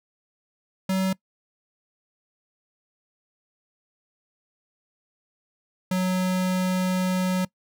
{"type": "tone pair in turn", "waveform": "square", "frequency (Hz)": [189.3, 184.55], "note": ["F#3", "F#3"], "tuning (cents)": [40, -4], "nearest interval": "unison", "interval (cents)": 44, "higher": "first", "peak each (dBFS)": -22, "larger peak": "neither", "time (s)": [[0.89, 1.13], [5.91, 7.45]], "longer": "second", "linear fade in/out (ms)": 5, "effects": ["noise-tail reverb RT60 0.1 s tail -22 dB re dry"]}